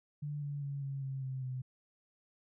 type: tone with pitch steps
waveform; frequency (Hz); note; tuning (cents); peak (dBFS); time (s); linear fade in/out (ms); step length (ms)
sine; 146.83 / 143.64 / 140.52 / 137.47 / 134.49 / 131.57 / 128.71; D3 / D3 / C#3 / C#3 / C3 / C3 / C3; 0 / -38 / +24 / -14 / +48 / +10 / -28; -36; 0.22-1.62; 10; 200
effects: none